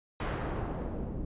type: noise with low-pass filter sweep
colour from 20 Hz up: pink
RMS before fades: -35 dBFS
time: 0.2-1.25 s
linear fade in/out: 2 ms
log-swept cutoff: 2100 to 310 Hz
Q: 0.76
effects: resampled to 8000 Hz